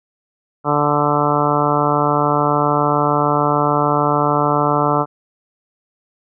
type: harmonic tone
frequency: 146.83 Hz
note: D3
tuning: in tune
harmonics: 1 / 2 / 3 / 4 / 5 / 6 / 7 / 8 / 9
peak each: -22 / -22 / -22 / -22 / -22 / -22 / -22 / -22 / -22 dBFS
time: 0.64-5.06 s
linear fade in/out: 50 ms
effects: none